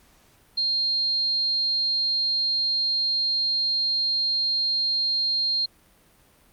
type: tone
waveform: sine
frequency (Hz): 4200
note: C8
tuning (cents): +6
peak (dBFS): -21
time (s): 0.57-5.66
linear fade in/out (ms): 10
effects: pink hiss -58 dBFS RMS until 6.52 s + Opus 48 kbps